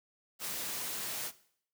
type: noise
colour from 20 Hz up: white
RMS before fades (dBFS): -38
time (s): 0.39-1.32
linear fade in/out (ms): 50
effects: noise-tail reverb RT60 0.6 s tail -17 dB re dry + high-pass 100 Hz 12 dB/octave